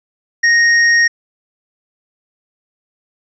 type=tone with hard clipping; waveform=triangle; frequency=1864.7 Hz; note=A#6; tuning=in tune; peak=-10 dBFS; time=0.43-1.08 s; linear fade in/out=10 ms; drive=15 dB; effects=resampled to 16000 Hz